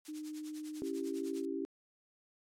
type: noise with tremolo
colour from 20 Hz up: blue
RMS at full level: -45 dBFS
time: 0.05-1.45 s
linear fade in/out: 0 ms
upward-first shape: triangle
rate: 10 Hz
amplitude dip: 100%
type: tone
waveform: sine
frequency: 306 Hz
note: D#4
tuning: 29 cents flat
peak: -40 dBFS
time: 0.08-0.82 s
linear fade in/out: 10 ms
type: chord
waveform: sine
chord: C# diminished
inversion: none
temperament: equal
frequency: 277.2 / 329.6 / 392 Hz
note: C#4 / E4 / G4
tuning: 0 / 0 / 0 cents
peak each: -39 dBFS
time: 0.82-1.65 s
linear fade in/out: 0 ms
effects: low-pass 8000 Hz 12 dB/octave + MP3 96 kbps